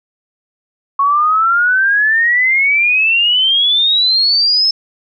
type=exponential sweep; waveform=sine; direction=up; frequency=1100 to 5274 Hz; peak=-9 dBFS; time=0.99-4.71 s; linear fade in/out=5 ms; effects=none